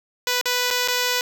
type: tone with dropouts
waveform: 5% pulse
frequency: 494.3 Hz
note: B4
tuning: 1 cent sharp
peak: -8 dBFS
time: 0.27-1.21 s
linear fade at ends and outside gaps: 1 ms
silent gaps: 0.413-0.456 / 0.705-0.71 / 0.876-0.883 s
effects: none